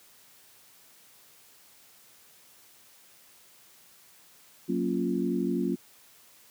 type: chord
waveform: sine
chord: Gb major seventh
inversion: none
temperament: equal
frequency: 185 / 233.1 / 277.2 / 349.2 Hz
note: Gb3 / Bb3 / Db4 / F4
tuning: 0 / 0 / 0 / 0 cents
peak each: -31 dBFS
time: 4.68-5.76 s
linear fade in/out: 20 ms
effects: white hiss -57 dBFS RMS until 6.5 s + high-pass 80 Hz 12 dB/octave